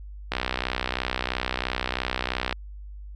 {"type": "click train", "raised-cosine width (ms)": 0.3, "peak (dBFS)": -9, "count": 140, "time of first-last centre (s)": [0.32, 2.526], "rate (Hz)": 63, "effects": ["added 50 Hz sine -37 dBFS peak until 3.15 s"]}